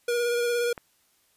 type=tone with vibrato; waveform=square; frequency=478 Hz; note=A#4; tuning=43 cents sharp; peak=-24 dBFS; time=0.08-0.73 s; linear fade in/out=5 ms; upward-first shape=sine; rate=17 Hz; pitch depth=18 cents each way
type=click; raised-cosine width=0.5 ms; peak=-23 dBFS; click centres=0.778 s
effects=white hiss -66 dBFS RMS until 1.36 s + resampled to 32000 Hz